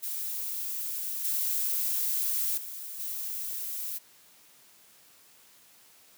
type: noise with level steps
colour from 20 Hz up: violet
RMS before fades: -34 / -29 / -40 / -35 dBFS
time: 0.02-3.99 s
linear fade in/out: 20 ms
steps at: 1.24 / 2.57 / 2.99 s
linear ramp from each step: 10 ms
effects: white hiss -58 dBFS RMS until 6.17 s + high-pass 100 Hz 12 dB/octave